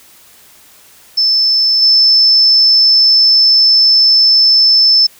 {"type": "tone with level steps", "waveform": "sine", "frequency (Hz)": 5274, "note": "E8", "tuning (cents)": 0, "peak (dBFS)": [-8, -5], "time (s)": [1.17, 5.07], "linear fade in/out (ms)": 10, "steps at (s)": 1.82, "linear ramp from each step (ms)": 5, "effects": ["white hiss -43 dBFS RMS until 5.19 s"]}